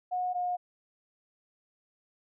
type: tone pair in turn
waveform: sine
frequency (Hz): 727 / 717.4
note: F#5 / F5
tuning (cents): -31 / +46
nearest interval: unison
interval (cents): 23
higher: first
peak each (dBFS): -28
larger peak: neither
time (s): 0.11-0.34 / 0.34-0.57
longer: neither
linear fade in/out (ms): 20
effects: none